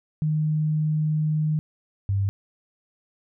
sine tone pair in turn, 154 / 98.74 Hz, D#3 / G2, -17 / +13 cents, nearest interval minor sixth, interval 770 cents, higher first, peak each -20 dBFS, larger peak neither, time 0.22-1.59 / 2.09-2.29 s, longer first, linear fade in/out 0 ms, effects none

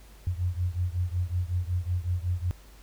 sine beating tone pair, 87.31 / 92.71 Hz, F2 / F#2, 0 / +4 cents, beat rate 5.4 Hz, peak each -28 / -30 dBFS, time 0.27-2.51 s, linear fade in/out 0 ms, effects added 50 Hz sine -49 dBFS peak until 2.82 s + pink hiss -56 dBFS RMS until 2.82 s

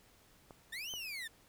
clicks, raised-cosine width 1 ms, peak -36 dBFS, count 2, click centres 0.508 / 0.938 s
30% pulse linear two-way sweep, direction up then down, 1736 to 3136 to 1736 Hz, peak -38 dBFS, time 0.72-1.28 s, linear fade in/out 10 ms, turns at 0.91 s
effects pink hiss -65 dBFS RMS until 1.48 s

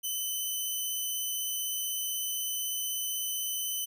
5% pulse tone with vibrato, 3027 Hz, F#7, 39 cents sharp, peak -23 dBFS, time 0.03-3.86 s, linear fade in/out 20 ms, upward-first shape square, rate 16 Hz, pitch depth 9 cents each way, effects none

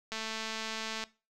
click train, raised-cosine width 0.2 ms, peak -20 dBFS, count 204, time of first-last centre 0.12-1.039 s, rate 221 Hz, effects noise-tail reverb RT60 0.3 s tail -19 dB re dry

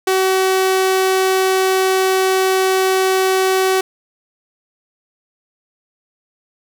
sawtooth tone, 378.3 Hz, F#4, 38 cents sharp, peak -9 dBFS, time 0.07-3.81 s, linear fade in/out 5 ms, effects none

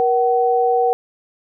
sine tone pair together, 475.6 / 755 Hz, A#4 / F#5, +35 / +35 cents, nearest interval minor sixth, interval 800 cents, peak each -16 dBFS, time 0-0.93 s, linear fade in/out 0 ms, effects none

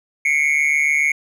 triangle tone with amplitude modulation, 2200 Hz, C#7, 14 cents flat, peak -9 dBFS, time 0.25-1.12 s, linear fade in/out 5 ms, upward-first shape sine, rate 147 Hz, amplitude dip 85%, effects none

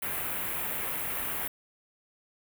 white band-stop noise, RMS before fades -33 dBFS, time 0.02-1.48 s, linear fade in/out 5 ms, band 2700 to 11000 Hz, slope 24 dB/octave, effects none

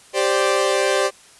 sawtooth chord, G suspended fourth, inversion none, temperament equal, 392 / 523.3 / 587.3 Hz, G4 / C5 / D5, 0 / 0 / 0 cents, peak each -17 dBFS, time 0.13-1.11 s, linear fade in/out 50 ms, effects white hiss -48 dBFS RMS until 1.39 s + resampled to 24000 Hz

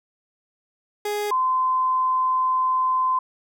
30% pulse / sine tone pair in turn, 415.3 / 1030.3 Hz, G#4 / C6, 0 / -27 cents, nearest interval octave + major third, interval 1573 cents, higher second, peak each -21 / -18 dBFS, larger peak second, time 1.05-1.31 / 1.31-3.19 s, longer second, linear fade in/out 5 ms, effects none

